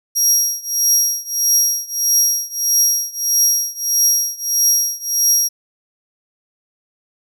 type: tone with tremolo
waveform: 30% pulse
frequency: 5650 Hz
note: F8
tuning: 19 cents sharp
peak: -6 dBFS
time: 0.15-5.49 s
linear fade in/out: 20 ms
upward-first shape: triangle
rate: 1.6 Hz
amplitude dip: 95%
effects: none

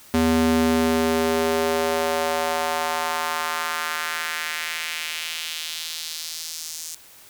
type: tone with high-pass filter sweep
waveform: square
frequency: 80.9 Hz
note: E2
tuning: 32 cents flat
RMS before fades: -24 dBFS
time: 0.14-6.95 s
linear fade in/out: 0 ms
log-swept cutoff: 190 to 6500 Hz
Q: 1.7
effects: white hiss -48 dBFS RMS until 7.29 s

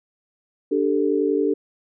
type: chord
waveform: sine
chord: D suspended fourth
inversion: none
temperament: equal with one note detuned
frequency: 293.7 / 392 / 443.1 Hz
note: D4 / G4 / A4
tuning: 0 / 0 / +12 cents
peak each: -22 dBFS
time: 0.71-1.54 s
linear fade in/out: 10 ms
effects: none

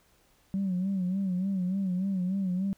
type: tone with vibrato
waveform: sine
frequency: 188.1 Hz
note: F#3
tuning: 29 cents sharp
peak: -25 dBFS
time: 0.54-2.73 s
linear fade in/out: 0 ms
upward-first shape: sine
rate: 3.4 Hz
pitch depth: 86 cents each way
effects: tanh soft clip ceiling -23 dBFS + pink hiss -65 dBFS RMS until 2.77 s

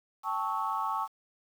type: chord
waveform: sine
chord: A dominant seventh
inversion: third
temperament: equal with one note detuned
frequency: 784 / 880 / 1108.7 / 1301.1 Hz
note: G5 / A5 / C#6 / E6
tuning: 0 / 0 / 0 / -23 cents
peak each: -37 / -33 / -32 / -36 dBFS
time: 0.23-1.08 s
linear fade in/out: 50 ms
effects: tanh soft clip ceiling -19 dBFS + 9-bit

